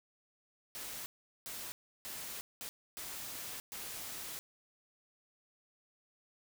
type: noise bursts at uneven times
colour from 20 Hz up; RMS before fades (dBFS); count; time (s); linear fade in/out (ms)
white; -44; 6; 0.75-1.06 / 1.46-1.72 / 2.05-2.41 / 2.61-2.69 / 2.97-3.6 / 3.72-4.39; 0
effects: none